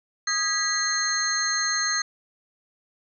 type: tone cluster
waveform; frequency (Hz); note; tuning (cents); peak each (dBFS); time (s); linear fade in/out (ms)
sine; 1245 / 1646 / 1953 / 4191 / 6380; D#6 / G#6 / B6 / C8 / G8; +1 / -16 / -20 / +2 / +30; -31 / -30 / -30 / -27 / -27; 0.27-2.02; 5
effects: none